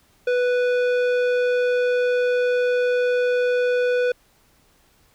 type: tone with low-pass filter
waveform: square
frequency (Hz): 493.9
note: B4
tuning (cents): 0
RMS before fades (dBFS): -20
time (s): 0.27-4.12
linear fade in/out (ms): 5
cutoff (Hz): 2500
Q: 0.69
effects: pink hiss -59 dBFS RMS until 5.14 s